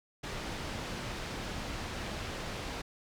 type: low-pass noise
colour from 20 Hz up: pink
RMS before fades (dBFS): -39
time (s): 0.23-2.82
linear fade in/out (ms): 10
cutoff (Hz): 5200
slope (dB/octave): 12
effects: none